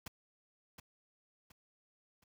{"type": "noise with echo", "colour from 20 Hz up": "pink", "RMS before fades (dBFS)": -44, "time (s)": [0.06, 0.08], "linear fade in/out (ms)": 5, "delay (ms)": 720, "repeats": 3, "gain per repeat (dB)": -8, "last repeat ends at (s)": 2.24, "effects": []}